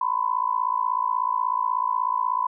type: tone with amplitude modulation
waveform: sine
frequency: 1005 Hz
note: B5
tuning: 30 cents sharp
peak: -17 dBFS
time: 0.01-2.47 s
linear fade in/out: 5 ms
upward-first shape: sine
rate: 56.4 Hz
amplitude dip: 95%
effects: none